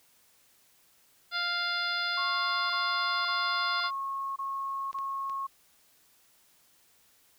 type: harmonic tone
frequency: 698.5 Hz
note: F5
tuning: in tune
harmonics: 1 / 2 / 3 / 4 / 5 / 6 / 7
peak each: -41 / -31 / -38 / -43 / -36 / -38 / -37 dBFS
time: 1.31-3.91 s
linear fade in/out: 50 ms
type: tone bursts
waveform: sine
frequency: 1091 Hz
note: C#6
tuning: 28 cents flat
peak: -31 dBFS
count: 6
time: 2.17-5.47 s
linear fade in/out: 10 ms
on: 530 ms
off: 24 ms
type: clicks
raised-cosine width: 0.2 ms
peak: -32 dBFS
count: 3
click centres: 4.93 / 4.987 / 5.297 s
effects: white hiss -64 dBFS RMS until 7.38 s